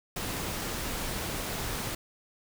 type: noise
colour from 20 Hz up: pink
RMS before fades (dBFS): -34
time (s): 0.16-1.95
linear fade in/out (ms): 5
effects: none